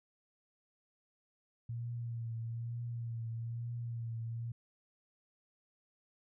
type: tone with vibrato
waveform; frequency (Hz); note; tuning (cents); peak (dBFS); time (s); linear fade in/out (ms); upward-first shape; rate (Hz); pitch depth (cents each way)
sine; 116.54; A#2; 0; -37; 1.69-4.52; 5; triangle; 1.1; 41
effects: none